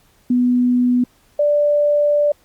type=tone pair in turn; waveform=sine; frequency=246.9 / 587.2 Hz; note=B3 / D5; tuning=0 / 0 cents; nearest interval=octave + minor third; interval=1500 cents; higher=second; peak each=-12 dBFS; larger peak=neither; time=0.3-1.04 / 1.39-2.32 s; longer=second; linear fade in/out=5 ms; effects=pink hiss -56 dBFS RMS until 2.44 s + Opus 48 kbps